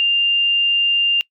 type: tone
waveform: sine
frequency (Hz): 2796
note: F7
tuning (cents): +1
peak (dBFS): -13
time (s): 0-1.21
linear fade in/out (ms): 0
effects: noise-tail reverb RT60 0.1 s tail -23 dB re dry